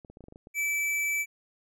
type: clicks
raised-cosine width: 2 ms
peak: -34 dBFS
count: 9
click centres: 0.048 / 0.1 / 0.171 / 0.207 / 0.24 / 0.284 / 0.324 / 0.359 / 0.471 s
type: tone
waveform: square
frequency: 2312 Hz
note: D7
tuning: 28 cents flat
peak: -27 dBFS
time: 0.54-1.26 s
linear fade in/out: 50 ms
effects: none